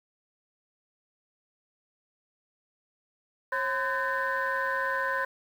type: tone cluster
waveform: sine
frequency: 540 / 1019 / 1519 / 1642 / 1804 Hz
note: C#5 / C6 / F#6 / G#6 / A6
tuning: -45 / -46 / +45 / -20 / +43 cents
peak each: -33 / -30 / -31 / -36 / -33 dBFS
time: 3.52-5.25 s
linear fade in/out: 5 ms
effects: tanh soft clip ceiling -19 dBFS + 9-bit